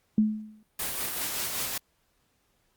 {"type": "tone with exponential decay", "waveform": "sine", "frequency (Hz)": 214.7, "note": "A3", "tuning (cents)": -42, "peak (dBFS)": -16, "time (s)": [0.18, 0.63], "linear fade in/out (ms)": 2, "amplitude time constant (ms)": 96}
{"type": "noise with tremolo", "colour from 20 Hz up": "white", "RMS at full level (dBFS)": -30, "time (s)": [0.79, 1.78], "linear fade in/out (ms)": 5, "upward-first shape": "sine", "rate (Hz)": 5.2, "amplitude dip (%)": 35}
{"effects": ["pink hiss -71 dBFS RMS until 2.76 s", "Opus 48 kbps"]}